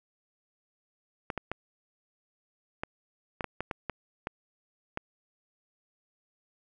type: clicks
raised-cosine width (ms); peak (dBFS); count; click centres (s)
0.5; -17; 11; 1.302 / 1.377 / 1.516 / 2.835 / 3.408 / 3.443 / 3.606 / 3.712 / 3.897 / 4.271 / 4.974
effects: none